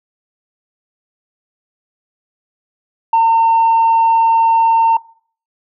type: tone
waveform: sine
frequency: 909 Hz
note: A#5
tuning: 44 cents flat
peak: -6 dBFS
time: 3.13-4.97 s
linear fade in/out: 5 ms
effects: noise-tail reverb RT60 0.5 s tail -23 dB re dry + tanh soft clip ceiling -6 dBFS